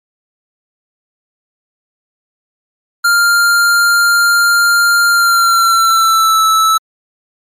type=tone with pitch glide; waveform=square; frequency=1396.9 to 1310.9 Hz; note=F6 to E6; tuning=0 to -10 cents; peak=-8 dBFS; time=3.04-6.78 s; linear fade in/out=10 ms; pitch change=-110 cents; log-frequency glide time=5.1-6.43 s; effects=MP3 64 kbps